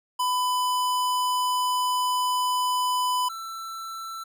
square tone pair in turn, 1000 / 1334.8 Hz, B5 / E6, +21 / +21 cents, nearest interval perfect fourth, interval 500 cents, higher second, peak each -23 / -34 dBFS, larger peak first, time 0.19-3.29 / 3.29-4.24 s, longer first, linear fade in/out 10 ms, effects none

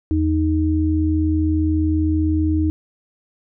sine tone pair together, 82.41 / 311.1 Hz, E2 / D#4, 0 / 0 cents, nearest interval octave + major seventh, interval 2300 cents, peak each -18 dBFS, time 0.11-2.7 s, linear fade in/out 0 ms, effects none

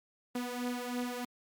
sawtooth beating tone pair, 244.8 / 247.9 Hz, B3 / B3, -15 / +7 cents, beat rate 3.1 Hz, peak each -32 / -35 dBFS, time 0.35-1.25 s, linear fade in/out 5 ms, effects MP3 96 kbps

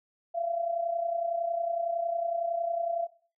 sine tone with amplitude modulation, 680 Hz, F5, 46 cents flat, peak -25 dBFS, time 0.34-3.07 s, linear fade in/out 20 ms, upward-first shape sine, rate 30.9 Hz, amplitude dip 65%, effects noise-tail reverb RT60 0.5 s tail -20 dB re dry

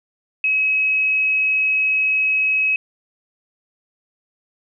sine tone, 2557 Hz, D#7, 47 cents sharp, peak -15 dBFS, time 0.44-2.76 s, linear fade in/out 2 ms, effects none

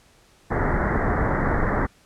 pink low-pass noise, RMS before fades -22 dBFS, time 0.5-1.87 s, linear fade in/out 20 ms, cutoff 2000 Hz, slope 96 dB/octave, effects pink hiss -56 dBFS RMS until 2.05 s + low-pass 10000 Hz 12 dB/octave

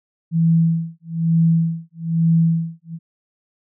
sine tone with tremolo, 164.9 Hz, E3, 1 cent sharp, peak -11 dBFS, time 0.31-2.99 s, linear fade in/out 50 ms, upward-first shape sine, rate 1.1 Hz, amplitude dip 100%, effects none

